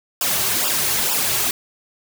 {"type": "noise with flanger", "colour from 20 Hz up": "white", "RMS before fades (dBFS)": -20, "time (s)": [0.21, 1.51], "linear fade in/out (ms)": 2, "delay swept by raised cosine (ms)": [0.47, 4.17], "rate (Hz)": 2.2, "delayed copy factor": -0.9, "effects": []}